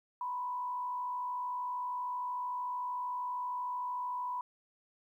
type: tone with frequency modulation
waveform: sine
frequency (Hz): 990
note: B5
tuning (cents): +4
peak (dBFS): -34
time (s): 0.21-4.41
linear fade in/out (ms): 2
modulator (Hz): 53.1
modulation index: 0.43
effects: 12-bit